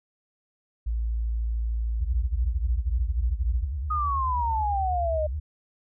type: tone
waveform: sine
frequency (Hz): 56.6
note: A1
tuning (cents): +50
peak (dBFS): -24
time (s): 0.86-3.65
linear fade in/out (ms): 10
type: tone with vibrato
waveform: sine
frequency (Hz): 69.3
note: C#2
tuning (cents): 0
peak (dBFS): -27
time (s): 2-5.4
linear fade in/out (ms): 10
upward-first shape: sine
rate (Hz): 9.3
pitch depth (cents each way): 230
type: exponential sweep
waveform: sine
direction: down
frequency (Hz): 1255 to 604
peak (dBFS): -24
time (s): 3.9-5.27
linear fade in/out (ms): 10
effects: none